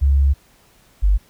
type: tone pair in turn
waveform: sine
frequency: 69.3 / 49.14 Hz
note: C#2 / G1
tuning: 0 / +5 cents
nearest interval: tritone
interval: 595 cents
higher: first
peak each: -11 dBFS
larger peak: neither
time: 0.01-0.34 / 1.02-1.18 s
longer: first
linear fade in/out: 20 ms
effects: pink hiss -54 dBFS RMS until 1.29 s